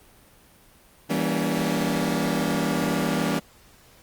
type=chord; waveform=sawtooth; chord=E diminished seventh; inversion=none; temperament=just; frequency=164.81 / 197.78 / 237.3 / 284.8 Hz; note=E3 / G3 / Bb3 / Db4; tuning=0 / +16 / +31 / +47 cents; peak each=-24 dBFS; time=1.09-3.4 s; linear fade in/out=20 ms; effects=pink hiss -54 dBFS RMS until 4.02 s + Opus 32 kbps